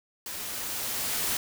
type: noise with level ramp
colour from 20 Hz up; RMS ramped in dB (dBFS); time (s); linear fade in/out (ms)
white; -37 to -28; 0.26-1.37; 2
effects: none